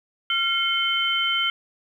sine tone cluster, 1382 / 2156 / 3082 Hz, F6 / C#7 / G7, -19 / -49 / -30 cents, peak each -26 / -27 / -22 dBFS, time 0.3-1.5 s, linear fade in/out 2 ms, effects 9-bit

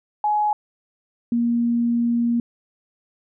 sine tone pair in turn, 841 / 236 Hz, G#5 / A#3, +22 / +22 cents, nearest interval octave + minor seventh, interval 2200 cents, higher first, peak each -17 dBFS, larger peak neither, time 0.24-0.53 / 1.32-2.4 s, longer second, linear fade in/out 2 ms, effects none

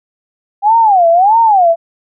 sine tone with vibrato, 784 Hz, G5, in tune, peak -5 dBFS, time 0.62-1.76 s, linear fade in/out 50 ms, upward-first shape sine, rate 1.6 Hz, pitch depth 280 cents each way, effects none

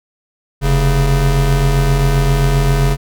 square tone pair together, 43.65 / 138.59 Hz, F1 / C#3, 0 / 0 cents, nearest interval octave + minor sixth, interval 2000 cents, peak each -14 dBFS, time 0.61-2.97 s, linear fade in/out 50 ms, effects none

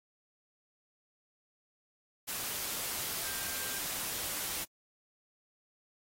sine tone in noise, 1581 Hz, G6, 14 cents sharp, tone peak -47 dBFS, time 3.23-3.79 s, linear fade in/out 20 ms, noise white, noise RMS -37 dBFS, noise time 2.27-4.65 s, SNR -13 dB, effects AAC 48 kbps

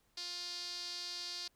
sawtooth tone with band-pass filter, 352.3 Hz, F4, 15 cents sharp, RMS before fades -43 dBFS, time 0.17-1.48 s, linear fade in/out 5 ms, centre 4600 Hz, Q 5.7, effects pink hiss -74 dBFS RMS until 1.55 s

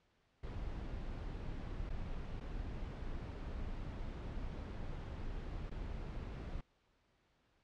brown noise with dropouts, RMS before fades -43 dBFS, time 0.43-6.61 s, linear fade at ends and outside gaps 5 ms, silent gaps 1.895-1.901 / 2.401-2.408 / 5.698-5.712 s, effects pink hiss -75 dBFS RMS until 7.63 s + low-pass 4000 Hz 12 dB/octave

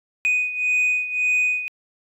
sine beating tone pair, 2489 / 2490.8 Hz, D#7 / D#7, 0 / +1 cents, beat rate 1.8 Hz, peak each -18 / -22 dBFS, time 0.25-1.68 s, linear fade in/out 0 ms, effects tanh soft clip ceiling -15 dBFS

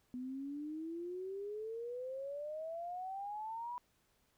sine exponential sweep, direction up, 246.9 to 987.8 Hz, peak -40 dBFS, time 0.14-3.78 s, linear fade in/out 0 ms, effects pink hiss -75 dBFS RMS until 4.37 s

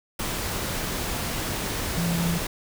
sine tone in noise, 170 Hz, F3, 46 cents flat, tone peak -23 dBFS, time 1.97-2.38 s, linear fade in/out 5 ms, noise pink, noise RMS -29 dBFS, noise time 0.19-2.47 s, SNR +3 dB, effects none

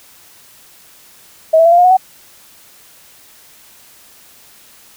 sine tone with pitch steps, 640 / 657.6 / 675.7 / 694.3 / 713.4 / 733 / 753.2 Hz, D#5 / E5 / E5 / F5 / F5 / F#5 / F#5, +49 / -4 / +43 / -10 / +37 / -16 / +31 cents, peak -5 dBFS, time 1.53-1.971 s, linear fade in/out 10 ms, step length 63 ms, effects white hiss -44 dBFS RMS until 4.96 s

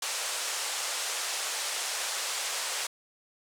white band-pass noise, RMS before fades -33 dBFS, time 0.02-2.87 s, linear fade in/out 5 ms, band 490 to 9000 Hz, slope 24 dB/octave, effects none

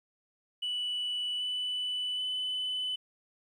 sine tone with pitch steps, 2961 / 2985 / 3009 Hz, F#7 / F#7 / F#7, +1 / +15 / +28 cents, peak -29 dBFS, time 0.62-2.96 s, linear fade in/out 10 ms, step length 780 ms, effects tanh soft clip ceiling -28 dBFS + 11-bit

